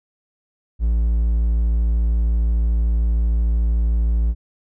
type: tone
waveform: triangle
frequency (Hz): 56.6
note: A1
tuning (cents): +50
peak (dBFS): -13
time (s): 0.79-4.35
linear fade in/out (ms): 50
effects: none